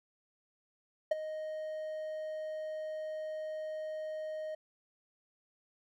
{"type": "tone with ADSR envelope", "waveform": "triangle", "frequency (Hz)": 622.3, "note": "D#5", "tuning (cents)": 0, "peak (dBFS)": -21, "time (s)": [1.11, 4.55], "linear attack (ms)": 7, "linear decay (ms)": 18, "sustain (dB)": -14, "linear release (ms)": 6, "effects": []}